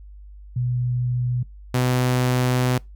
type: tone pair in turn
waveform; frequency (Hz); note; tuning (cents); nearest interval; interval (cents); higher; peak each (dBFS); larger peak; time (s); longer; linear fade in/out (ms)
sine / sawtooth; 123.47 / 125.99; B2 / B2; 0 / +35; unison; 35; second; -20 / -14; second; 0.56-1.43 / 1.74-2.78; second; 5
effects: noise-tail reverb RT60 0.2 s tail -23 dB re dry + added 50 Hz sine -39 dBFS peak until 2.95 s